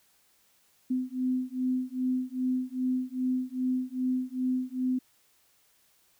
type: beating tone pair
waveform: sine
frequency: 254 / 256.5 Hz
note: B3 / C4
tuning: +49 / -34 cents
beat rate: 2.5 Hz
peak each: -30 dBFS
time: 0.9-4.99 s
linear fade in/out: 10 ms
effects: white hiss -66 dBFS RMS until 6.19 s